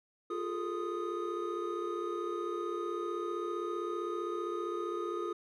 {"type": "tone cluster", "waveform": "triangle", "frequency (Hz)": [349.8, 409.5, 445, 1243], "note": ["F4", "G#4", "A4", "D#6"], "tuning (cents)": [3, -24, 20, -2], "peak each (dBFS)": [-35, -39, -39, -38], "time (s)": [0.3, 5.33], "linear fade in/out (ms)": 5, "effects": []}